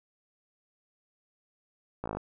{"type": "slowing click train", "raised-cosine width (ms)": 1, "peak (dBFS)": -20, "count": 8, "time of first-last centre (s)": [2.04, 2.17], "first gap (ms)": 17, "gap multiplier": 1.03, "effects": []}